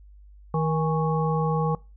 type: harmonic tone with a mistuned harmonic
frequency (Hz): 157.9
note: D#3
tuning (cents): +26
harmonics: 1 / 3 / 5 / 7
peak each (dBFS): -23 / -28 / -30 / -31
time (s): 0.54-1.75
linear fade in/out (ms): 2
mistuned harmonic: 5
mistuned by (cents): +74
effects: noise-tail reverb RT60 0.3 s tail -23 dB re dry + added 50 Hz sine -46 dBFS peak until 1.96 s